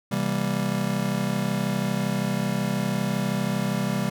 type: chord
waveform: square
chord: C dominant seventh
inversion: none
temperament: just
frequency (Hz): 130.81 / 163.52 / 196.22 / 235.5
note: C3 / E3 / G3 / Bb3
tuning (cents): 0 / -14 / +2 / +18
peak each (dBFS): -31 / -31 / -27 / -32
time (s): 0.11-4.1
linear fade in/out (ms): 10
effects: none